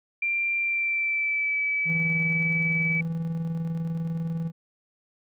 sine tone with pitch glide, 2370 to 2296 Hz, D7 to D7, +15 to -40 cents, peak -23 dBFS, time 0.22-3.01 s, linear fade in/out 5 ms, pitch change -55 cents, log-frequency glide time 0.57-1.59 s
triangle tone with tremolo, 164.81 Hz, E3, in tune, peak -23 dBFS, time 1.85-4.52 s, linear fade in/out 50 ms, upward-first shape square, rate 20 Hz, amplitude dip 35%
effects none

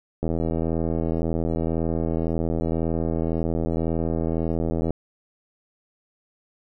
click train, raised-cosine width 2 ms, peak -12 dBFS, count 384, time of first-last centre 0.23-4.906 s, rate 81.9 Hz, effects none

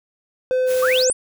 triangle tone, 511 Hz, C5, 41 cents flat, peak -14 dBFS, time 0.51-1.1 s, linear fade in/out 0 ms
white noise, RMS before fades -32 dBFS, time 0.66-1.06 s, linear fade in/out 50 ms
sine exponential sweep, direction up, 1097 to 9956 Hz, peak -18 dBFS, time 0.82-1.13 s, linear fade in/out 10 ms
effects none

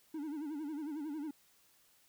triangle tone with vibrato, 300.4 Hz, D4, 39 cents sharp, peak -36 dBFS, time 0.14-1.31 s, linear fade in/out 5 ms, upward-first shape sine, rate 11 Hz, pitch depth 120 cents each way, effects white hiss -68 dBFS RMS until 2.08 s

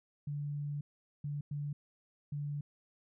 sine tone bursts at uneven times, 145.3 Hz, D3, 18 cents flat, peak -35 dBFS, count 4, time 0.27-0.81 / 1.24-1.41 / 1.51-1.73 / 2.32-2.61 s, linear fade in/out 5 ms, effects none

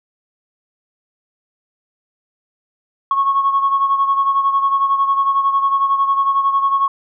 sine beating tone pair, 1098 / 1109 Hz, C#6 / C#6, -17 / 0 cents, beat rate 11 Hz, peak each -13 / -20 dBFS, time 3.11-6.88 s, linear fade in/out 2 ms, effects tanh soft clip ceiling -6 dBFS

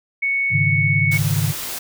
sine tone, 2217 Hz, C#7, in tune, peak -17 dBFS, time 0.22-1.18 s, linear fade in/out 10 ms
sine chord, Ab suspended fourth, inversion none, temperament equal, 103.83 / 138.59 / 155.56 Hz, Ab2 / Db3 / Eb3, 0 / 0 / 0 cents, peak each -21 dBFS, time 0.5-1.54 s, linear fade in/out 50 ms
white noise, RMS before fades -28 dBFS, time 1.11-1.79 s, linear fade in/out 10 ms
effects none

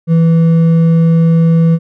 triangle tone with hard clipping, 164.81 Hz, E3, in tune, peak -7 dBFS, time 0.07-1.79 s, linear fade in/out 50 ms, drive 8 dB, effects none

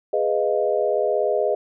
sine chord, F half-diminished seventh, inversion first, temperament equal with one note detuned, 415.3 / 496.2 / 622.3 / 698.5 Hz, Ab4 / Cb5 / Eb5 / F5, 0 / +8 / 0 / 0 cents, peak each -23 / -24 / -22 / -28 dBFS, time 0.13-1.55 s, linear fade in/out 5 ms, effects none

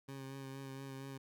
20% pulse tone with vibrato, 135.3 Hz, C#3, 42 cents flat, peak -40 dBFS, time 0.08-1.18 s, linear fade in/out 10 ms, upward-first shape sine, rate 4.3 Hz, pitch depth 21 cents each way, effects none

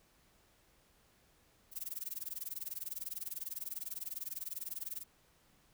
violet noise with tremolo, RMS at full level -39 dBFS, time 1.71-5.05 s, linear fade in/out 50 ms, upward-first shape sine, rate 20 Hz, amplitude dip 100%, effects pink hiss -69 dBFS RMS until 5.73 s

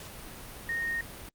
sine tone in noise, 1853 Hz, A#6, 11 cents flat, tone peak -29 dBFS, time 0.69-1.01 s, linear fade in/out 2 ms, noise pink, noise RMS -44 dBFS, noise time 0-1.29 s, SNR +12 dB, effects Opus 48 kbps

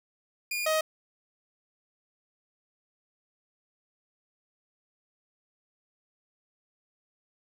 sawtooth tone pair in turn, 2427 / 628.5 Hz, D#7 / D#5, -44 / +17 cents, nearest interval octave + major seventh, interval 2339 cents, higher first, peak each -26 / -20 dBFS, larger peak second, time 0.51-0.66 / 0.66-0.81 s, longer neither, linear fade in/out 5 ms, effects none

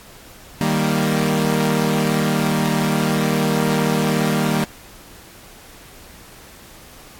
sawtooth chord, Eb major, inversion none, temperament equal, 155.56 / 196 / 233.1 Hz, Eb3 / G3 / Bb3, 0 / 0 / 0 cents, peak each -17 dBFS, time 0.61-4.64 s, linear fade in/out 0 ms, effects pink hiss -43 dBFS RMS until 7.19 s + AAC 64 kbps

